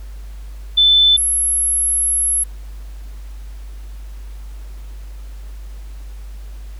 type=tone pair in turn; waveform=sine; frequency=3520 / 11175 Hz; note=A7 / F9; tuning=0 / 0 cents; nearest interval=octave + minor sixth; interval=2000 cents; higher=second; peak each=-8 / -14 dBFS; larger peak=first; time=0.77-1.17 / 1.17-2.44 s; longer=second; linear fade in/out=10 ms; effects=added 50 Hz sine -29 dBFS peak until 6.79 s + pink hiss -49 dBFS RMS until 6.79 s